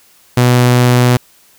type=tone; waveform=sawtooth; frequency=123.47 Hz; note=B2; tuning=in tune; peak=-3 dBFS; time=0.37-1.17 s; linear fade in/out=5 ms; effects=white hiss -48 dBFS RMS until 1.58 s